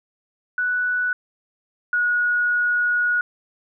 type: tone pair in turn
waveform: sine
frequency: 1480 / 1453.7 Hz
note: F#6 / F#6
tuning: 0 / -31 cents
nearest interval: unison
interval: 31 cents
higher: first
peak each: -19 / -17 dBFS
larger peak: second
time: 0.58-1.13 / 1.93-3.21 s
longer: second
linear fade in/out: 2 ms
effects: none